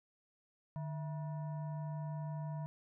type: tone with frequency modulation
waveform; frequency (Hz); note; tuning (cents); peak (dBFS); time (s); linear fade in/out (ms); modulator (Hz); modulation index
sine; 151; D3; +48; -38; 0.76-2.66; 0; 810; 0.45
effects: none